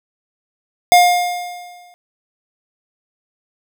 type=tone with exponential decay; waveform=square; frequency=710 Hz; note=F5; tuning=28 cents sharp; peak=-5 dBFS; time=0.92-1.94 s; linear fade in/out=0 ms; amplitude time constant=220 ms; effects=none